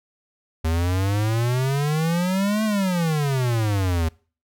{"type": "exponential two-way sweep", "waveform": "square", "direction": "up then down", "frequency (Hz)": [79, 220, 79], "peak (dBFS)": -20, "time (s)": [0.64, 4.09], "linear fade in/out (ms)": 10, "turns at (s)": 2.64, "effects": ["noise-tail reverb RT60 0.4 s tail -24 dB re dry"]}